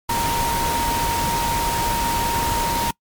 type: tone in noise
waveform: sine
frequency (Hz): 932.3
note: A#5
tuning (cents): 0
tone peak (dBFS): -21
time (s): 0.09-2.91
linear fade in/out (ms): 5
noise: pink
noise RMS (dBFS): -24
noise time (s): 0.09-2.91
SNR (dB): 0
effects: noise-tail reverb RT60 0.1 s tail -24 dB re dry + MP3 96 kbps